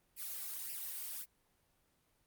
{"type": "noise with flanger", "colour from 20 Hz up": "blue", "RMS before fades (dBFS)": -43, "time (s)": [0.16, 1.26], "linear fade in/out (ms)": 50, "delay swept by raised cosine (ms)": [0.38, 2.68], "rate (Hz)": 1.8, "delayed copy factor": 0.95, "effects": ["pink hiss -75 dBFS RMS until 2.26 s", "Opus 32 kbps"]}